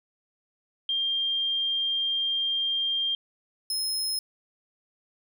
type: tone pair in turn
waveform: sine / sawtooth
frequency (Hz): 3195 / 5155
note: G7 / E8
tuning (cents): +32 / -40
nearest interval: minor sixth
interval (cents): 828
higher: second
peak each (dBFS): -24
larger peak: neither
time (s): 0.89-3.15 / 3.7-4.19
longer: first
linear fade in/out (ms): 2
effects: none